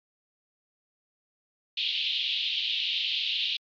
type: band-pass noise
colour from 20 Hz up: pink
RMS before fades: -29 dBFS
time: 1.77-3.57 s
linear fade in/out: 5 ms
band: 2800 to 3900 Hz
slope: 48 dB/octave
effects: MP3 96 kbps